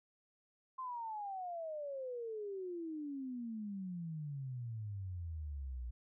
sine exponential sweep, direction down, 1056 to 58.27 Hz, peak -40 dBFS, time 0.78-5.91 s, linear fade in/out 10 ms, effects none

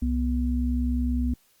sine tone pair together, 65.41 / 244.8 Hz, C2 / B3, 0 / -15 cents, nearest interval octave + major seventh, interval 2285 cents, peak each -24 / -26 dBFS, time 0.02-1.34 s, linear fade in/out 5 ms, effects white hiss -63 dBFS RMS until 1.6 s + Opus 48 kbps

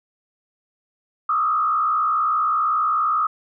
sine tone with frequency modulation, 1244.5 Hz, D#6, in tune, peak -17 dBFS, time 1.29-3.27 s, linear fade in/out 5 ms, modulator 62.4 Hz, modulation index 0.97, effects none

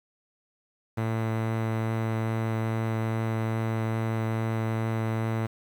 sawtooth tone with low-pass filter, 112.2 Hz, A2, 34 cents sharp, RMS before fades -28 dBFS, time 0.97-5.47 s, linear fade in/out 10 ms, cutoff 1900 Hz, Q 0.85, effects 8-bit

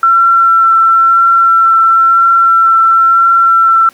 sine tone with vibrato, 1350 Hz, E6, 41 cents sharp, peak -4 dBFS, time 0.03-3.89 s, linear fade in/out 2 ms, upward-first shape triangle, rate 0.99 Hz, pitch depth 14 cents each way, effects pink hiss -43 dBFS RMS until 3.93 s + high-pass 200 Hz 12 dB/octave

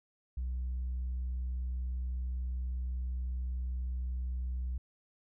triangle tone with tanh clipping, 62.6 Hz, B1, 24 cents sharp, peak -33 dBFS, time 0.37-4.78 s, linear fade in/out 5 ms, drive 6 dB, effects none

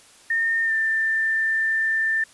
sine tone with pitch glide, 1822 to 1784.5 Hz, A#6 to A6, -40 to +24 cents, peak -19 dBFS, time 0.3-2.24 s, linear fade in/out 5 ms, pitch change -36 cents, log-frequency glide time 0.65-0.72 s, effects white hiss -51 dBFS RMS until 2.33 s + resampled to 24000 Hz

